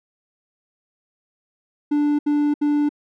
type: tone bursts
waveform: triangle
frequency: 293.7 Hz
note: D4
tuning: in tune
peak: -14 dBFS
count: 3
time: 1.91-2.892 s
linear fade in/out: 10 ms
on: 280 ms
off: 71 ms
effects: none